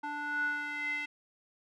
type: tone with band-pass filter sweep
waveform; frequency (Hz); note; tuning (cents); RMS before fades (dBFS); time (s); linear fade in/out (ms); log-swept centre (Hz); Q
square; 293.7; D4; 0; -35; 0.03-1.06; 10; 1100 to 2300; 8.2
effects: none